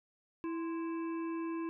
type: harmonic tone with a mistuned harmonic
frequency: 329.6 Hz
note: E4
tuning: in tune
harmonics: 1 / 3 / 5 / 7 / 8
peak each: -35 / -45 / -55 / -60 / -55 dBFS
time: 0.44-1.69 s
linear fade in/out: 0 ms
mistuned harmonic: 3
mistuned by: +87 cents
effects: none